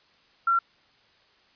sine tone, 1365 Hz, F6, 40 cents flat, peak -19 dBFS, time 0.47-0.59 s, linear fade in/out 5 ms, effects white hiss -61 dBFS RMS until 1.55 s + resampled to 11025 Hz

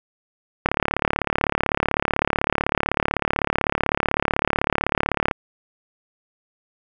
click train, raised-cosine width 0.5 ms, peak -3 dBFS, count 168, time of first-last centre 0.66-5.312 s, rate 35.9 Hz, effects none

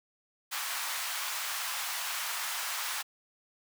pink high-pass noise, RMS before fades -35 dBFS, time 0.51-3.03 s, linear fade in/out 20 ms, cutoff 920 Hz, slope 24 dB/octave, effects none

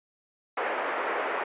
pink band-pass noise, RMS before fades -30 dBFS, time 0.57-1.44 s, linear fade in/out 5 ms, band 420 to 2100 Hz, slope 24 dB/octave, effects resampled to 8000 Hz

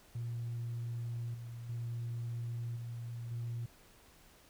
sine tone with level steps, 117.9 Hz, A#2, 20 cents sharp, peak -35 / -42 / -35 / -39 / -35 dBFS, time 0.15-3.66 s, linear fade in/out 5 ms, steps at 1.34 / 1.69 / 2.76 / 3.31 s, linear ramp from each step 5 ms, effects tanh soft clip ceiling -33 dBFS + pink hiss -62 dBFS RMS until 4.49 s

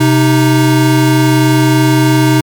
square tone pair together, 130.01 / 311.1 Hz, C3 / D#4, -11 / 0 cents, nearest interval octave + minor third, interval 1511 cents, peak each -10 dBFS, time 0-2.41 s, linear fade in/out 10 ms, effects MP3 96 kbps

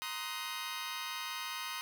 15% pulse chord, C half-diminished seventh, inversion third, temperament just, 941.9 / 1046.5 / 1255.8 / 1507 Hz, Bb5 / C6 / Eb6 / Gb6, +18 / 0 / +16 / +31 cents, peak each -38 / -37 / -36 / -40 dBFS, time 0.02-1.81 s, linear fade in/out 0 ms, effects none

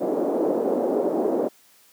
white band-pass noise, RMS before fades -23 dBFS, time 0-1.49 s, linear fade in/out 20 ms, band 260 to 560 Hz, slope 24 dB/octave, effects white hiss -56 dBFS RMS until 1.92 s + high-pass 150 Hz 12 dB/octave

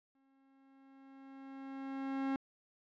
45% pulse tone with exponential growth, 270 Hz, C#4, 45 cents flat, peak -32 dBFS, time 0.15-2.36 s, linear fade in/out 2 ms, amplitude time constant 480 ms, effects low-pass 2000 Hz 12 dB/octave

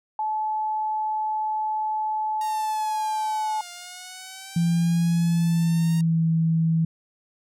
sine tone, 863 Hz, A5, 34 cents flat, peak -23 dBFS, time 0.19-3.61 s, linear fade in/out 2 ms
5% pulse exponential two-way sweep, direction down then up, 932.3 to 702 to 932.3 Hz, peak -26 dBFS, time 2.41-6.01 s, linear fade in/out 2 ms, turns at 3.7 s
sine tone with pitch glide, 169.1 to 162.96 Hz, E3 to E3, +44 to -20 cents, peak -18 dBFS, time 4.56-6.85 s, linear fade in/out 5 ms, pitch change -64 cents, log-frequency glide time 5.24-6.29 s
effects none

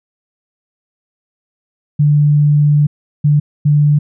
sine tone bursts at uneven times, 147.4 Hz, D3, 7 cents sharp, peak -7 dBFS, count 3, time 1.99-2.87 / 3.24-3.4 / 3.65-3.99 s, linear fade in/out 10 ms, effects none

